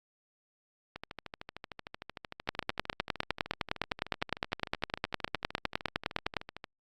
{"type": "two click trains", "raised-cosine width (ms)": 0.3, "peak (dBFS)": [-12, -24], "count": [39, 76], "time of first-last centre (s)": [[2.49, 6.368], [0.96, 6.642]], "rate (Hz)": [9.8, 13.2], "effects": ["Opus 48 kbps"]}